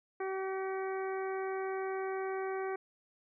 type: harmonic tone with a mistuned harmonic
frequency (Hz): 382.4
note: G4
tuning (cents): -43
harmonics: 1 / 2 / 3 / 4 / 5 / 6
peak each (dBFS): -35 / -41 / -45 / -47 / -49 / -51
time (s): 0.2-2.76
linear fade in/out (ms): 5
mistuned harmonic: 6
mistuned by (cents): -25
effects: none